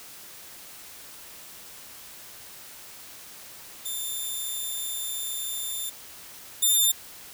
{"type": "tone pair in turn", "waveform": "5% pulse", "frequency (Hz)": [3573, 3598], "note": ["A7", "A7"], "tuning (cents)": [26, 38], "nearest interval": "unison", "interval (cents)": 12, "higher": "second", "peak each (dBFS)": [-22, -11], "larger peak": "second", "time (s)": [[3.85, 5.9], [6.62, 6.92]], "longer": "first", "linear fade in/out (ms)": 10, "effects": ["white hiss -45 dBFS RMS until 7.33 s"]}